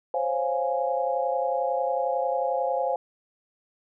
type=chord; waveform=sine; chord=Db major seventh; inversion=third; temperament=equal; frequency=523.3 / 554.4 / 698.5 / 830.6 Hz; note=C5 / Db5 / F5 / Ab5; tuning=0 / 0 / 0 / 0 cents; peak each=-27 / -31 / -29 / -29 dBFS; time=0.14-2.96 s; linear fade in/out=2 ms; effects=none